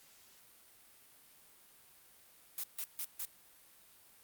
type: noise bursts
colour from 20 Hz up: blue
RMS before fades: -39 dBFS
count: 4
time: 2.58-3.25 s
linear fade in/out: 0 ms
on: 55 ms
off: 150 ms
effects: white hiss -62 dBFS RMS until 4.23 s + Opus 48 kbps